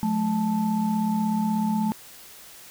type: tone cluster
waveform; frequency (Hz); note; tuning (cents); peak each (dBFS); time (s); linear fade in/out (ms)
sine; 178.8 / 215.2 / 877; F3 / A3 / A5; +41 / -38 / -6; -29 / -22 / -29; 0.03-1.92; 0
effects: tanh soft clip ceiling -12 dBFS + white hiss -46 dBFS RMS until 2.7 s